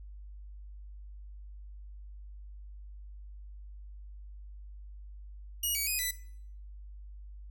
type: tone with pitch steps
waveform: 5% pulse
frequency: 2890 / 2267 / 2493 / 1991 Hz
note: F#7 / C#7 / D#7 / B6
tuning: -41 / +38 / +3 / +14 cents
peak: -21 dBFS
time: 5.63-6.11 s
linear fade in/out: 5 ms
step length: 120 ms
effects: noise-tail reverb RT60 0.6 s tail -17 dB re dry + added 50 Hz sine -44 dBFS peak until 7.5 s